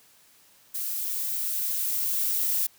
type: noise with level ramp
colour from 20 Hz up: violet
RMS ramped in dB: -31 to -25 dBFS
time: 0.74-2.67 s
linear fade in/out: 10 ms
effects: white hiss -58 dBFS RMS until 2.78 s + high-pass 60 Hz 12 dB/octave